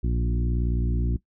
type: harmonic tone with a mistuned harmonic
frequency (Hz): 59.4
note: A#1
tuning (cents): +33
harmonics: 1 / 2 / 3 / 4 / 5 / 6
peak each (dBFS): -23 / -29 / -33 / -35 / -37 / -39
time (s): 0.03-1.17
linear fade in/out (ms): 10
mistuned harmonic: 2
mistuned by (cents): -23
effects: noise-tail reverb RT60 0.1 s tail -18 dB re dry